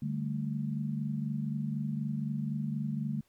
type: chord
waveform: sine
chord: D suspended fourth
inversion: none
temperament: equal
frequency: 146.83 / 196 / 220 Hz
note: D3 / G3 / A3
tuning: 0 / 0 / 0 cents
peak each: -34 / -38 / -35 dBFS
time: 0.02-3.21 s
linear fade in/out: 5 ms
effects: pink hiss -71 dBFS RMS until 3.28 s